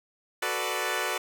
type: chord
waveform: 10% pulse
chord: B minor seventh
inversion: second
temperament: equal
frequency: 370 / 440 / 493.9 / 587.3 Hz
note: F#4 / A4 / B4 / D5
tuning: 0 / 0 / 0 / 0 cents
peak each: -25 dBFS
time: 0.42-1.18 s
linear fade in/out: 5 ms
effects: none